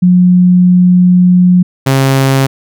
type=tone pair in turn; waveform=sine / sawtooth; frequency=180 / 134.85 Hz; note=F#3 / C#3; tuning=-47 / -47 cents; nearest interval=perfect fourth; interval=500 cents; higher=first; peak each=-3 dBFS; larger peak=neither; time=0.02-1.63 / 1.86-2.47 s; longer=first; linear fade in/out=10 ms; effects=none